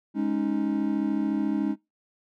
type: chord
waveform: triangle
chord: Ab suspended fourth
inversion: none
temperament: equal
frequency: 207.7 / 277.2 / 311.1 Hz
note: Ab3 / Db4 / Eb4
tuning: 0 / 0 / 0 cents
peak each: -26 dBFS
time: 0.14-1.76 s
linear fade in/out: 50 ms
effects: noise-tail reverb RT60 0.2 s tail -21 dB re dry